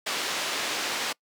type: band-pass noise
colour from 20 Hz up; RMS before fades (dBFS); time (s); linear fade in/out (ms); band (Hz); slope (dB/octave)
white; -30; 0.06-1.13; 10; 270 to 4600; 12
effects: noise-tail reverb RT60 0.1 s tail -25 dB re dry